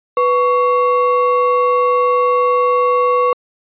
triangle ring-modulated tone, 806 Hz, G5, 48 cents sharp, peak -6 dBFS, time 0.17-3.33 s, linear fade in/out 2 ms, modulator 311 Hz, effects resampled to 8000 Hz

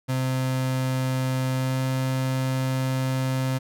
35% pulse tone with pitch glide, 130 to 130.98 Hz, C3 to C3, -11 to +2 cents, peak -21 dBFS, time 0.08-3.59 s, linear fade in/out 20 ms, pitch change +13 cents, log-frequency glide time 1.54-1.8 s, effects none

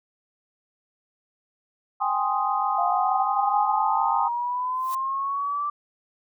sine chord, Ab major seventh, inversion third, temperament equal, 784 / 830.6 / 1046.5 / 1244.5 Hz, G5 / Ab5 / C6 / Eb6, 0 / 0 / 0 / 0 cents, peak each -27 dBFS, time 2-4.29 s, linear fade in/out 20 ms
sine linear sweep, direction up, 699 to 1174.7 Hz, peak -24 dBFS, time 2.78-5.7 s, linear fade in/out 5 ms
blue noise with exponential growth, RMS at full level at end -34 dBFS, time 4.73-4.95 s, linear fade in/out 5 ms, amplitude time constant 47 ms
effects none

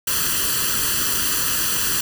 white noise with comb filter, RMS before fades -21 dBFS, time 0.07-2.01 s, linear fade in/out 5 ms, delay 0.67 ms, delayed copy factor +0.8, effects none

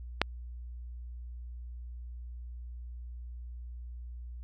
click, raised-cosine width 0.3 ms, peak -7 dBFS, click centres 0.216 s, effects added 60 Hz sine -40 dBFS peak until 4.43 s

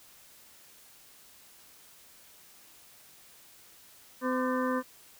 harmonic tone with a mistuned harmonic, 255.3 Hz, C4, 42 cents flat, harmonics 1 / 2 / 4 / 5 / 6 / 7, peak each -30 / -32 / -35 / -37 / -40 / -41 dBFS, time 4.21-4.83 s, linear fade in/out 50 ms, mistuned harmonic 5, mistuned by -120 cents, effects white hiss -56 dBFS RMS until 5.19 s

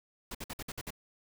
pink noise bursts, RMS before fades -40 dBFS, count 7, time 0.31-0.906 s, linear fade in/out 5 ms, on 38 ms, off 55 ms, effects none

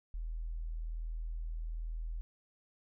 sine tone, 40.6 Hz, E1, 26 cents flat, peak -36 dBFS, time 0.14-2.21 s, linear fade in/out 0 ms, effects none

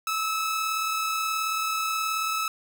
sawtooth tone pair together, 1265 / 1303.6 Hz, D#6 / E6, +28 / -20 cents, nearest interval minor second, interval 52 cents, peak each -33 / -22 dBFS, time 0.07-2.48 s, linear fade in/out 2 ms, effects none

